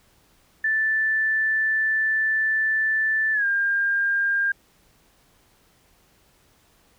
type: tone with pitch glide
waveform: sine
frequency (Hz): 1760 to 1604.6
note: A6 to G6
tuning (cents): 0 to +40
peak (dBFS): -19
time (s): 0.64-4.52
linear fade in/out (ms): 5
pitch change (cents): -160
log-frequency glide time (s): 3.33-3.45
effects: pink hiss -60 dBFS RMS until 6.98 s